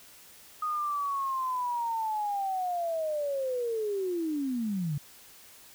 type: linear sweep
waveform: sine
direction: down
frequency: 1244.5 to 137.4 Hz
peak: -28 dBFS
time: 0.62-4.98 s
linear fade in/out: 5 ms
effects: white hiss -53 dBFS RMS until 5.74 s